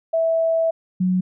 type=tone pair in turn; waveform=sine; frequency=655 / 183.8 Hz; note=E5 / F#3; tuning=-11 / -11 cents; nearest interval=octave + minor seventh; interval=2200 cents; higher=first; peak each=-16 dBFS; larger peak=neither; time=0.13-0.71 / 1-1.21 s; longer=first; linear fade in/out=10 ms; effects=none